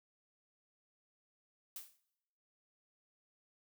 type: noise with exponential decay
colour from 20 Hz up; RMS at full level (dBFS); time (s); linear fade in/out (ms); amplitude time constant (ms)
blue; -43; 1.76-2; 1; 51
effects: noise-tail reverb RT60 0.9 s tail -21 dB re dry